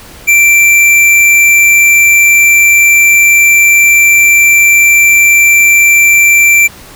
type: tone with tanh clipping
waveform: sine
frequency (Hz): 2349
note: D7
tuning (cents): 0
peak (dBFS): -4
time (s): 0.27-6.68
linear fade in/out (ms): 20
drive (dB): 18
effects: pink hiss -33 dBFS RMS until 6.95 s